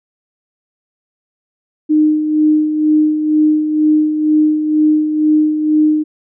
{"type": "tone with tremolo", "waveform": "sine", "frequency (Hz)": 306.3, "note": "D#4", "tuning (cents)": -27, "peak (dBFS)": -7, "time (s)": [1.89, 6.04], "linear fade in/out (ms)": 20, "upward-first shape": "sine", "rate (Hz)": 2.1, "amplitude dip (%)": 55, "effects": []}